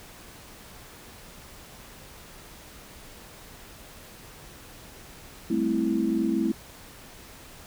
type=chord; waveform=sine; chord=A minor seventh; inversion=third; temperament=equal; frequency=196 / 220 / 261.6 / 329.6 Hz; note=G3 / A3 / C4 / E4; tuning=0 / 0 / 0 / 0 cents; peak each=-32 / -27 / -29 / -26 dBFS; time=5.5-6.52 s; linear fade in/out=5 ms; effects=pink hiss -47 dBFS RMS until 7.66 s